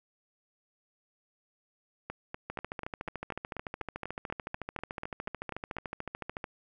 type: two click trains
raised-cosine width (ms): 0.5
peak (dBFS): -22 / -21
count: 16 / 55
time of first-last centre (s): 2.1-5.767 / 2.5-6.442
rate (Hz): 4.09 / 13.7
effects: none